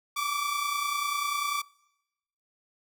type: tone pair together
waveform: sawtooth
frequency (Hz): 1144.6 / 1174.7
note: D6 / D6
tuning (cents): -45 / 0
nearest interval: unison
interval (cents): 45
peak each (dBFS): -27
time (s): 0.16-1.62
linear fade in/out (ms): 10
effects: noise-tail reverb RT60 0.9 s tail -24 dB re dry